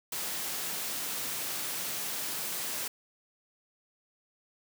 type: high-pass noise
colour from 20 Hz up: white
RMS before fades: -35 dBFS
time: 0.12-2.88 s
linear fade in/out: 5 ms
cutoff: 110 Hz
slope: 24 dB/octave
effects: none